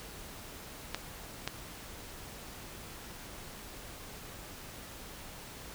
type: clicks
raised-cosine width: 0.2 ms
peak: -15 dBFS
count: 2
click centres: 0.946 / 1.476 s
effects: pink hiss -47 dBFS RMS until 5.74 s